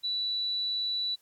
sine tone, 3951 Hz, B7, in tune, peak -28 dBFS, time 0.03-1.16 s, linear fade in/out 20 ms, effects white hiss -67 dBFS RMS until 1.21 s + AAC 64 kbps

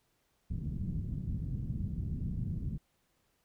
white low-pass noise, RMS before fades -36 dBFS, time 0.5-2.78 s, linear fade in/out 10 ms, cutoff 180 Hz, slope 24 dB/octave, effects pink hiss -75 dBFS RMS until 3.44 s

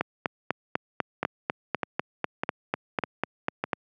two click trains, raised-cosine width 0.5 ms, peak -9 / -11 dBFS, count 16 / 5, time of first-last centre 0.01-3.732 / 1.23-3.64 s, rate 4.03 / 1.66 Hz, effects high-pass 150 Hz 12 dB/octave

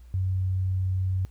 sine tone, 93.6 Hz, F#2, 20 cents sharp, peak -23 dBFS, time 0.14-1.25 s, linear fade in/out 0 ms, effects added 60 Hz sine -45 dBFS peak until 1.3 s + pink hiss -65 dBFS RMS until 1.3 s

